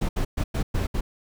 brown noise bursts at uneven times, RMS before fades -24 dBFS, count 6, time 0.01-0.09 / 0.16-0.25 / 0.37-0.44 / 0.54-0.63 / 0.74-0.87 / 0.94-1.01 s, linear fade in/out 10 ms, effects none

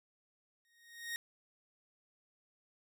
sawtooth tone with exponential growth, 1864.7 Hz, A#6, in tune, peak -32 dBFS, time 0.65-1.16 s, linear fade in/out 0 ms, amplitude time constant 110 ms, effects none

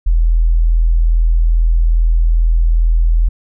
sine tone, 41.2 Hz, E1, in tune, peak -8 dBFS, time 0.06-3.29 s, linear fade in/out 10 ms, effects none

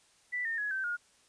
sine tone with pitch steps, 1975 / 1821.6 / 1680.1 / 1549.6 / 1429.2 Hz, B6 / A#6 / G#6 / G6 / F6, 0 / -40 / +20 / -20 / +40 cents, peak -31 dBFS, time 0.32-0.97 s, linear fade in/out 20 ms, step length 130 ms, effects white hiss -65 dBFS RMS until 1.28 s + resampled to 22050 Hz

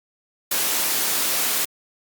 white noise, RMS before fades -22 dBFS, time 0.51-1.65 s, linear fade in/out 5 ms, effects high-pass 200 Hz 12 dB/octave + Opus 48 kbps

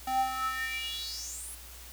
square tone with high-pass filter sweep, 259.8 Hz, C4, 12 cents flat, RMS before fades -34 dBFS, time 0.07-1.55 s, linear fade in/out 5 ms, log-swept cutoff 610 to 11000 Hz, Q 6.6, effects added 60 Hz sine -49 dBFS peak until 1.92 s + white hiss -49 dBFS RMS until 1.92 s

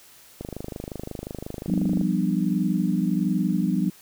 click train, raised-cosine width 2 ms, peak -19 dBFS, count 42, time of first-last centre 0.41-2.012 s, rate 25.6 Hz
sine chord, G dominant seventh, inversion third, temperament equal with one note detuned, 174.61 / 196 / 246.9 / 300.5 Hz, F3 / G3 / B3 / D4, 0 / 0 / 0 / +40 cents, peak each -25 / -24 / -28 / -28 dBFS, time 1.68-3.9 s, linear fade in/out 5 ms
effects white hiss -51 dBFS RMS until 4.01 s

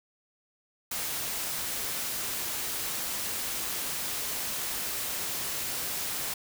white noise, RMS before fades -33 dBFS, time 0.91-6.34 s, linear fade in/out 5 ms, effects none

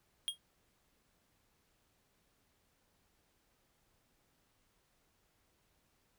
square tone with exponential decay, 3254 Hz, G#7, 36 cents flat, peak -30 dBFS, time 0.28-0.38 s, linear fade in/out 0 ms, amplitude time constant 20 ms, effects pink hiss -75 dBFS RMS until 6.18 s

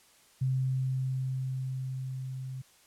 sine tone with level ramp, 130.81 Hz, C3, in tune, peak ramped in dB -25 to -36 dBFS, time 0.41-2.62 s, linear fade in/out 10 ms, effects white hiss -61 dBFS RMS until 2.86 s + low-pass 11000 Hz 12 dB/octave

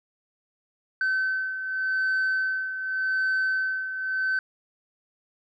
sine beating tone pair, 1531 / 1531.86 Hz, G6 / G6, -41 / -40 cents, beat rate 0.86 Hz, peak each -23 / -29 dBFS, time 1.01-4.39 s, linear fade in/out 2 ms, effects tanh soft clip ceiling -20 dBFS

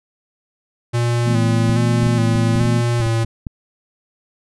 square tone with vibrato, 116.54 Hz, A#2, in tune, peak -16 dBFS, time 0.93-3.25 s, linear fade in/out 20 ms, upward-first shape square, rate 1.2 Hz, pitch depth 37 cents each way
sine chord, E suspended fourth, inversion none, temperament equal, 164.81 / 220 / 246.9 Hz, E3 / A3 / B3, 0 / 0 / 0 cents, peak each -22 dBFS, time 1.24-2.83 s, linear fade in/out 50 ms
clicks, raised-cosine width 5 ms, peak -14 dBFS, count 11, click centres 1.696 / 2.032 / 2.066 / 2.356 / 2.557 / 2.612 / 2.652 / 3.002 / 3.064 / 3.245 / 3.468 s
effects resampled to 24000 Hz

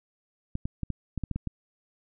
clicks, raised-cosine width 5 ms, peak -18 dBFS, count 9, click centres 0.554 / 0.655 / 0.833 / 0.903 / 1.177 / 1.237 / 1.313 / 1.36 / 1.473 s, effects none

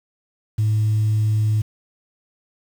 sine tone, 107.5 Hz, A2, 40 cents flat, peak -14 dBFS, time 0.58-1.62 s, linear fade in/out 10 ms, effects tanh soft clip ceiling -13 dBFS + 7-bit

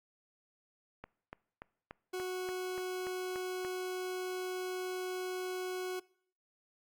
click train, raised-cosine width 0.5 ms, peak -29 dBFS, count 10, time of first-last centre 1.04-3.649 s, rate 3.45 Hz
40% pulse tone, 368.1 Hz, F#4, 9 cents flat, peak -35 dBFS, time 2.13-6 s, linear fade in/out 10 ms
effects noise-tail reverb RT60 0.6 s tail -23 dB re dry + Opus 48 kbps

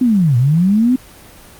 sine linear two-way sweep, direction down then up, 261.6 to 115.9 to 261.6 Hz, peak -9 dBFS, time 0.01-0.96 s, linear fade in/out 5 ms, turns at 0.37 s, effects pink hiss -40 dBFS RMS until 1.59 s + Opus 24 kbps

